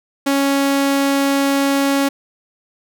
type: tone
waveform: sawtooth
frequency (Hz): 277.2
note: C#4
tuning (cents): 0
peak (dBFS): -10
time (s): 0.26-2.09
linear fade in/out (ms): 10
effects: none